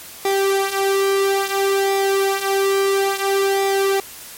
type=tone with flanger; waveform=sawtooth; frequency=392 Hz; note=G4; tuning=in tune; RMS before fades=-18 dBFS; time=0.25-4 s; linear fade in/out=2 ms; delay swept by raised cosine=0.68 to 3.98 ms; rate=0.59 Hz; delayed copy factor=-0.7; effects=white hiss -37 dBFS RMS until 4.37 s + MP3 64 kbps